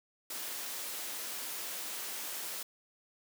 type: high-pass noise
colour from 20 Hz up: white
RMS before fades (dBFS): -40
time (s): 0.3-2.63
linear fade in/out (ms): 5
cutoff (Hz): 270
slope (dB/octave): 12
effects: none